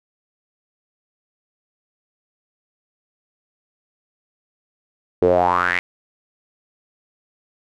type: tone with band-pass filter sweep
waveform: sawtooth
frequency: 89 Hz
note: F2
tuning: 33 cents sharp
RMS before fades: -17 dBFS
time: 5.22-5.79 s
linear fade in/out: 0 ms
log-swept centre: 410 to 2200 Hz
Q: 6.8
effects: none